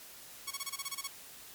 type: tone bursts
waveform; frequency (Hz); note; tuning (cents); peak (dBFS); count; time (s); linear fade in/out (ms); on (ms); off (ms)
5% pulse; 1108.7; C#6; 0; -23; 10; 0.47-1.077; 10; 40; 23
effects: white hiss -51 dBFS RMS until 1.54 s + MP3 96 kbps